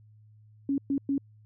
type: tone bursts at uneven times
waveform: sine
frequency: 277.2 Hz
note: C#4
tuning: in tune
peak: -24 dBFS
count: 3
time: 0.69-0.78 / 0.9-0.98 / 1.09-1.18 s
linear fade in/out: 2 ms
effects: added 107 Hz sine -53 dBFS peak until 1.45 s